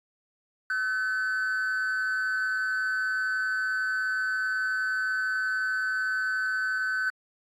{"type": "tone with amplitude modulation", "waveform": "triangle", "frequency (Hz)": 1516, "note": "F#6", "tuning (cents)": 42, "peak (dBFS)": -20, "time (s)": [0.7, 7.1], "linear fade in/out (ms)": 2, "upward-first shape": "sine", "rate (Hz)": 211, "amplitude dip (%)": 65, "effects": ["tanh soft clip ceiling -18 dBFS", "AAC 48 kbps"]}